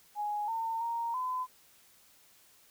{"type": "tone with pitch steps", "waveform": "sine", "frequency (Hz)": [833, 906, 930, 1015], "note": ["G#5", "A#5", "A#5", "B5"], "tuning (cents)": [5, -50, -4, 47], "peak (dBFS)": -31, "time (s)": [0.15, 1.47], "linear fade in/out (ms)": 50, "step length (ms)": 330, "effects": ["white hiss -62 dBFS RMS until 2.7 s"]}